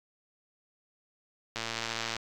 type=click train; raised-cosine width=0.2 ms; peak=-16 dBFS; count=70; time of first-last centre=1.56-2.165 s; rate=114 Hz; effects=AAC 64 kbps